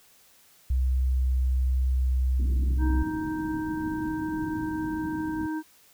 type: tone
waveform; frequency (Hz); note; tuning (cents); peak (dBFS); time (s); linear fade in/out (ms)
sine; 64.2; C2; -32; -21; 0.7-3.03; 5
type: low-pass noise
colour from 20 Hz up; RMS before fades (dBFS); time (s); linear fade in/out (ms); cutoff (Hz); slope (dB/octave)
white; -38; 2.39-5.47; 10; 320; 48
type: harmonic tone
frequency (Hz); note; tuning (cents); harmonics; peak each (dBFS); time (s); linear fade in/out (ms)
313; D#4; +10; 1 / 3 / 5; -28 / -38 / -41; 2.78-5.63; 50
effects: white hiss -58 dBFS RMS until 5.93 s